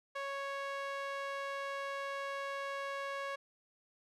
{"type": "tone with band-pass filter", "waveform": "sawtooth", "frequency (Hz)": 554, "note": "C#5", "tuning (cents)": -1, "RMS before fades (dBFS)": -40, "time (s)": [0.15, 3.36], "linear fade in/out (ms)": 10, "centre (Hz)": 1400, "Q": 0.88, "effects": []}